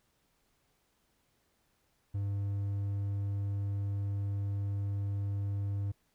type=tone; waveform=triangle; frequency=100 Hz; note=G2; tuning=35 cents sharp; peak=-29 dBFS; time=2.14-5.92 s; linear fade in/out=10 ms; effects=pink hiss -74 dBFS RMS until 6.14 s